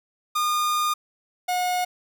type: tone pair in turn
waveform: 45% pulse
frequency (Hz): 1217 / 723.6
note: D#6 / F#5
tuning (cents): -39 / -39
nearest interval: major sixth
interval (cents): 900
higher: first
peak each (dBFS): -21 / -22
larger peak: first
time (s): 0.35-0.94 / 1.48-1.85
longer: first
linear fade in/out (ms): 10
effects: 10-bit

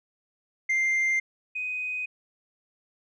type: tone pair in turn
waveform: sine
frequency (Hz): 2096 / 2501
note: C7 / D#7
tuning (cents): +2 / +8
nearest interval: minor third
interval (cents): 306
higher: second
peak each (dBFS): -19 / -28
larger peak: first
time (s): 0.69-1.2 / 1.55-2.06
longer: neither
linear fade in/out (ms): 10
effects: tanh soft clip ceiling -21 dBFS

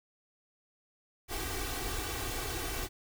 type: noise with comb filter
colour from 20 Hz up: pink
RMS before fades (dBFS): -36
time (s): 1.28-2.89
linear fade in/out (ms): 50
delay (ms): 2.6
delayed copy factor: +1
effects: none

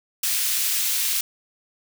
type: high-pass noise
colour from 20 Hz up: white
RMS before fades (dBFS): -23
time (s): 0.23-1.21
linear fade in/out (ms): 5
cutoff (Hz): 2200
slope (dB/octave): 12
effects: none

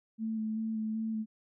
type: tone with vibrato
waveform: sine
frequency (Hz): 220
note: A3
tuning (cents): 0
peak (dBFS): -31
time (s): 0.18-1.26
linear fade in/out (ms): 50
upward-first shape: square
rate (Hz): 2.6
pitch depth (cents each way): 15
effects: none

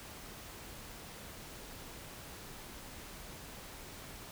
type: silence
effects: pink hiss -49 dBFS RMS until 4.31 s

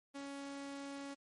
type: tone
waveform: sawtooth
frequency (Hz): 279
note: C#4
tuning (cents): +11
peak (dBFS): -40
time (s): 0.14-1.15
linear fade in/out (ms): 20
effects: MP3 48 kbps

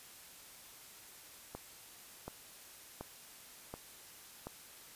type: click train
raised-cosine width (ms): 1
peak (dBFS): -28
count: 5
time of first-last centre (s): 1.55-4.47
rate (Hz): 1.37
effects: white hiss -55 dBFS RMS until 4.95 s + resampled to 32000 Hz

